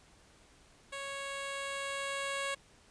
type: tone with level ramp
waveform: 10% pulse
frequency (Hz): 553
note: C#5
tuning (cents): -4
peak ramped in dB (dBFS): -31 to -25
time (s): 0.92-2.55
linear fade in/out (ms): 10
effects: pink hiss -62 dBFS RMS until 2.9 s + resampled to 22050 Hz